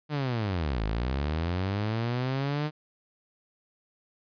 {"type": "linear two-way sweep", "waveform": "sawtooth", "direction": "down then up", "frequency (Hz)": [153.8, 50.6, 153.8], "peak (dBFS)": -23, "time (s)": [0.09, 2.71], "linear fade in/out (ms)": 50, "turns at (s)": 0.84, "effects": ["resampled to 11025 Hz"]}